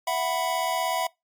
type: chord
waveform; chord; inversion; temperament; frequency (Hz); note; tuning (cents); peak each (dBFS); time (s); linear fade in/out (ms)
square; E suspended second; none; equal with one note detuned; 663.5 / 740 / 987.8; E5 / F#5 / B5; +11 / 0 / 0; -29; 0.07-1.07; 5
effects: noise-tail reverb RT60 0.2 s tail -24 dB re dry + MP3 96 kbps